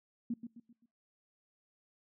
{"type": "tone with echo", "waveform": "sine", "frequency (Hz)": 234.9, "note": "A#3", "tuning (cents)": 13, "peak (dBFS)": -32, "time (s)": [0.3, 0.34], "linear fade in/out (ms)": 5, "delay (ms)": 130, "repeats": 4, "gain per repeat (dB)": -8, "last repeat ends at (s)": 0.86, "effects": ["noise-tail reverb RT60 0.5 s tail -26 dB re dry"]}